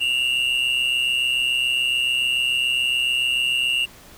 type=tone pair together; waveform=triangle; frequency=2732 / 2859 Hz; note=F7 / F7; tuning=-39 / +40 cents; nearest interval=minor second; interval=79 cents; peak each=-20 dBFS; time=0-3.86 s; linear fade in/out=20 ms; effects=pink hiss -46 dBFS RMS until 4.17 s